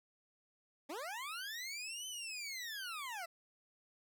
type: linear two-way sweep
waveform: 20% pulse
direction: up then down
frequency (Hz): 262.5 to 3075 to 645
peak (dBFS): -37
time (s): 0.89-3.26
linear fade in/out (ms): 10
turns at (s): 2.07
effects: none